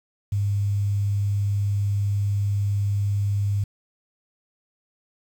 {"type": "tone with quantisation", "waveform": "sine", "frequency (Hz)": 101.1, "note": "G#2", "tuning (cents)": -46, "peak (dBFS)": -20, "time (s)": [0.32, 3.64], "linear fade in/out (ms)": 5, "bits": 8, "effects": []}